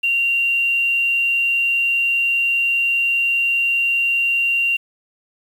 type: tone with quantisation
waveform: sine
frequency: 2765 Hz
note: F7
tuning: 18 cents flat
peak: -15 dBFS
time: 0.03-4.77 s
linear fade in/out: 10 ms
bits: 7
effects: none